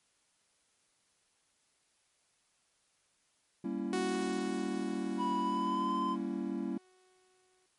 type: chord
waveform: triangle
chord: G diminished seventh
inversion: none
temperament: equal with one note detuned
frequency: 196 / 233.1 / 277.2 / 333.5 Hz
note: G3 / Bb3 / Db4 / Fb4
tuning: 0 / 0 / 0 / +20 cents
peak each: -37 dBFS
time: 3.64-6.78 s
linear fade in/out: 5 ms
type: tone with exponential decay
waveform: sawtooth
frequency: 370 Hz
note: F#4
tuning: in tune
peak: -28 dBFS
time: 3.93-7.66 s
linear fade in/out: 1 ms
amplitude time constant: 810 ms
type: tone with pitch glide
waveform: triangle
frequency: 983 to 1026.5 Hz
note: B5 to C6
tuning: -8 to -33 cents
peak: -30 dBFS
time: 5.17-6.17 s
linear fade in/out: 50 ms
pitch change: +75 cents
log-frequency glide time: 5.36-5.94 s
effects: white hiss -73 dBFS RMS until 7.78 s + MP3 48 kbps